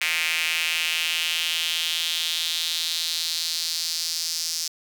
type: tone with high-pass filter sweep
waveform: square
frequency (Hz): 82.41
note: E2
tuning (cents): 0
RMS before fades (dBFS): -26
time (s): 0.01-4.68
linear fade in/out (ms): 5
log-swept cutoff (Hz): 2300 to 5300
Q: 3.3
effects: none